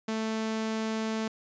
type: tone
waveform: sawtooth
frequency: 220.6 Hz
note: A3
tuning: 5 cents sharp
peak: -25 dBFS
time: 0.08-1.28 s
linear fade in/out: 5 ms
effects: resampled to 16000 Hz